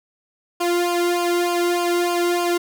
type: tone with flanger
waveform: sawtooth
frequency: 349.2 Hz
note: F4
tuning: in tune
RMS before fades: -20 dBFS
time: 0.6-2.58 s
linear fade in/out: 10 ms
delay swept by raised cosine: 0.51 to 1.22 ms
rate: 3.3 Hz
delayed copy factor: -1
effects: none